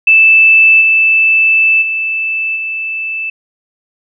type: tone with level steps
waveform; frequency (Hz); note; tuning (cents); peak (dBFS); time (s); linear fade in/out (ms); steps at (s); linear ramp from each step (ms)
sine; 2637; E7; 0; -3 / -6 / -13 / -16; 0.07-3.3; 5; 0.8 / 1.81 / 2.55; 20
effects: none